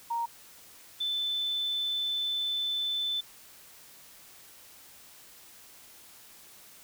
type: tone pair in turn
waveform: sine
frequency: 932.3 / 3520 Hz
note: A#5 / A7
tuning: 0 / 0 cents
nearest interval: octave + major seventh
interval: 2300 cents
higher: second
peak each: -28 dBFS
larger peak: neither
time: 0.1-0.26 / 1-3.21 s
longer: second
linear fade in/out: 10 ms
effects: white hiss -53 dBFS RMS until 6.83 s